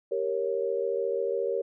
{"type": "chord", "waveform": "sine", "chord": "G diminished", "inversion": "none", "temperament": "equal with one note detuned", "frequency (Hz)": [392, 466.2, 552.1], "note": ["G4", "Bb4", "Db5"], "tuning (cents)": [0, 0, -7], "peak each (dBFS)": [-31, -29, -31], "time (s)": [0.11, 1.62], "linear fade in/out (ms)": 10, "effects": []}